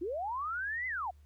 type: linear two-way sweep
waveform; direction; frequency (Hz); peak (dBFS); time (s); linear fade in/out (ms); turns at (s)
sine; up then down; 311.1 to 2063 to 670; -33; 0.01-1.11; 10; 0.87
effects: added 73 Hz sine -55 dBFS peak until 1.25 s + pink hiss -74 dBFS RMS until 1.25 s